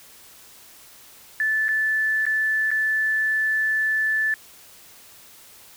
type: tone with dropouts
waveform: sine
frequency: 1749 Hz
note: A6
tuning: 11 cents flat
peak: -19 dBFS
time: 1.4-4.34 s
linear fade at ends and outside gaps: 1 ms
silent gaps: 1.683-1.689 / 2.254-2.265 / 2.706-2.714 s
effects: white hiss -48 dBFS RMS until 5.76 s